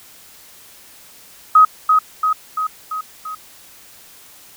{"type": "tone with echo", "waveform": "sine", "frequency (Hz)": 1263, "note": "D#6", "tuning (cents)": 26, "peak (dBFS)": -5, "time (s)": [1.55, 1.65], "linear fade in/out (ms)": 5, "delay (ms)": 340, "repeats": 5, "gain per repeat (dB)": -4, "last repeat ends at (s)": 3.35, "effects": ["white hiss -44 dBFS RMS until 4.56 s"]}